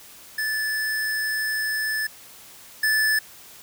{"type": "tone pair in turn", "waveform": "square", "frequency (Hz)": [1743, 1743], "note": ["A6", "A6"], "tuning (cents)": [-17, -17], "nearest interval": "unison", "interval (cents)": 0, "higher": "neither", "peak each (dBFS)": [-24, -19], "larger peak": "second", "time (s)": [[0.38, 2.07], [2.83, 3.19]], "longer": "first", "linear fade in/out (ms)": 5, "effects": ["white hiss -46 dBFS RMS until 3.62 s"]}